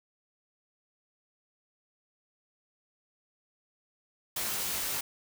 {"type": "noise with comb filter", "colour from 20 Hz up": "white", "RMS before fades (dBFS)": -33, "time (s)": [4.36, 5.01], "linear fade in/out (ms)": 5, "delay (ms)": 19, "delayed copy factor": 0.85, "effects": []}